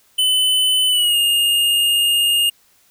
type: tone with pitch glide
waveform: square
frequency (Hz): 3020 to 2834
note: F#7 to F7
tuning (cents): +35 to +25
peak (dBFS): -14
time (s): 0.18-2.5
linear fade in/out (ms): 10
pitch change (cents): -110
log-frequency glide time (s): 0.88-1.17
effects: white hiss -56 dBFS RMS until 2.9 s